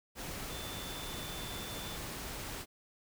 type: tone in noise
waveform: sine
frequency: 3520 Hz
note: A7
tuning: in tune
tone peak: -47 dBFS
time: 0.48-1.99 s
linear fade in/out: 50 ms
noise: pink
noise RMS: -42 dBFS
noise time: 0.15-2.66 s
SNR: -8 dB
effects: none